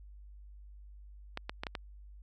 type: clicks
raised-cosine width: 0.3 ms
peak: -20 dBFS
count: 5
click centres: 1.374 / 1.495 / 1.635 / 1.668 / 1.752 s
effects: added 50 Hz sine -49 dBFS peak until 2.22 s